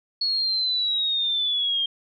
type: linear sweep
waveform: sine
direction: down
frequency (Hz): 4365 to 3190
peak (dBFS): -21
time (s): 0.21-1.86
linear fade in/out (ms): 5
effects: none